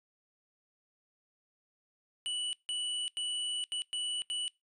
square tone bursts at uneven times, 2957 Hz, F#7, 2 cents flat, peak -33 dBFS, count 6, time 2.26-2.53 / 2.69-3.08 / 3.17-3.64 / 3.72-3.82 / 3.93-4.22 / 4.3-4.48 s, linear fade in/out 0 ms, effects noise-tail reverb RT60 0.2 s tail -22 dB re dry + resampled to 24000 Hz

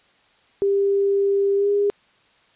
sine tone with pitch glide, 397.5 to 406.3 Hz, G4 to G#4, +24 to -38 cents, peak -16 dBFS, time 0.62-1.9 s, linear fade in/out 0 ms, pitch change +38 cents, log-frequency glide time 1.56-1.69 s, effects white hiss -58 dBFS RMS until 2.55 s + resampled to 8000 Hz

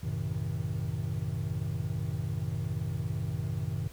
triangle chord, F# diminished seventh, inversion none, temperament equal with one note detuned, 92.5 / 110 / 130.81 / 158.47 Hz, F#2 / A2 / C3 / Eb3, 0 / 0 / 0 / +32 cents, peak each -34 dBFS, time 0.03-3.88 s, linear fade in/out 5 ms, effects added 60 Hz sine -49 dBFS peak until 3.92 s + pink hiss -54 dBFS RMS until 3.92 s

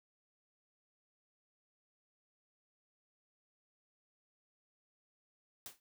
white noise with exponential decay, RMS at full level -43 dBFS, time 5.66-5.8 s, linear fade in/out 1 ms, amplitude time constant 30 ms, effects none

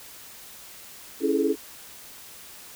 sine chord, A major seventh, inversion first, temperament equal with one note detuned, 277.2 / 329.6 / 415.3 / 434.7 Hz, C#4 / E4 / G#4 / A4, 0 / 0 / 0 / -21 cents, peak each -26 dBFS, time 1.2-1.56 s, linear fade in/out 50 ms, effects white hiss -45 dBFS RMS until 2.75 s

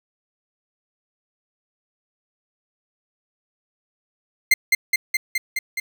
40% pulse tone with echo, 2093 Hz, C7, in tune, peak -10 dBFS, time 4.51-4.54 s, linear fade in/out 5 ms, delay 210 ms, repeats 6, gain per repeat -2 dB, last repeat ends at 5.8 s, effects 8-bit

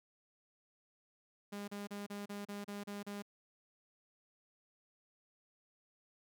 sawtooth tone bursts, 203.3 Hz, G#3, 37 cents flat, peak -38 dBFS, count 9, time 1.52-3.224 s, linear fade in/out 10 ms, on 160 ms, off 33 ms, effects none

